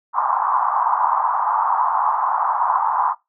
white band-pass noise, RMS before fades -19 dBFS, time 0.13-3.15 s, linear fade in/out 50 ms, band 850 to 1100 Hz, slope 48 dB/octave, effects noise-tail reverb RT60 0.2 s tail -22 dB re dry

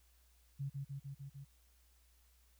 sine tone with echo, 138.59 Hz, C#3, in tune, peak -37 dBFS, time 0.59-0.7 s, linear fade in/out 20 ms, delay 150 ms, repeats 5, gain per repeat -2 dB, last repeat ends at 1.45 s, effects added 60 Hz sine -67 dBFS peak until 2.59 s + white hiss -73 dBFS RMS until 2.59 s

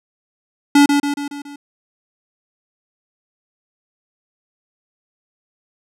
square tone with echo, 286.1 Hz, D4, 45 cents flat, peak -8 dBFS, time 0.75-0.86 s, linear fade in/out 5 ms, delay 140 ms, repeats 5, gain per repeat -5 dB, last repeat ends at 1.56 s, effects low-pass 11000 Hz 12 dB/octave

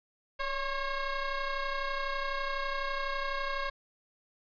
20% pulse ring-modulated tone, 546 Hz, C#5, 26 cents flat, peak -23 dBFS, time 0.39-3.7 s, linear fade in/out 10 ms, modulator 530 Hz, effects resampled to 11025 Hz

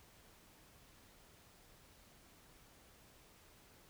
silence, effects pink hiss -64 dBFS RMS until 3.89 s

